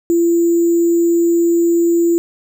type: tone with sample-and-hold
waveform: sine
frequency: 339.6 Hz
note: F4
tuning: 48 cents flat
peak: -10 dBFS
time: 0.1-2.18 s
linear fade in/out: 0 ms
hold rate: 7350 Hz
effects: none